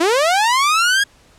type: linear sweep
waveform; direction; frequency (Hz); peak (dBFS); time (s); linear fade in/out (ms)
sawtooth; up; 311.1 to 1661.2; -9; 0-1.04; 10
effects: pink hiss -51 dBFS RMS until 1.38 s + low-pass 9000 Hz 12 dB/octave